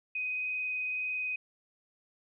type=tone with frequency modulation; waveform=sine; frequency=2506 Hz; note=D#7; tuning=12 cents sharp; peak=-31 dBFS; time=0.15-1.36 s; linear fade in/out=5 ms; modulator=21.8 Hz; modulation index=0.73; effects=none